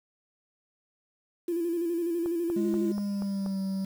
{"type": "tone with vibrato", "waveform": "sine", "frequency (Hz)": 340, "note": "F4", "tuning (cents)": -46, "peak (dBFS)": -26, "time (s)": [1.48, 2.92], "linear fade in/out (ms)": 5, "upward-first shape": "square", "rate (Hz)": 12, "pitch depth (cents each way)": 42}
{"type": "click train", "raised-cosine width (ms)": 1, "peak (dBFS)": -26, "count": 6, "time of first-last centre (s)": [2.26, 3.462], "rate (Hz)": 4.16}
{"type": "tone with pitch glide", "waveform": "triangle", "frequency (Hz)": [207.7, 192.67], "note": ["G#3", "G3"], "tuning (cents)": [0, -30], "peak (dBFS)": -26, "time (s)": [2.56, 3.85], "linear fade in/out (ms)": 5, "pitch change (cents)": -130, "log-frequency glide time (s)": [2.77, 3.6]}
{"effects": ["8-bit"]}